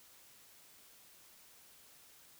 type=silence; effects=white hiss -61 dBFS RMS until 2.39 s